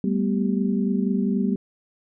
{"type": "tone cluster", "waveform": "sine", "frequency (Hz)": [194.7, 218.9, 245.1, 391.2], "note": ["G3", "A3", "B3", "G4"], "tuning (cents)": [-12, -9, -13, -4], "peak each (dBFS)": [-22, -28, -25, -31], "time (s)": [0.04, 1.56], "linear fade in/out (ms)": 2, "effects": []}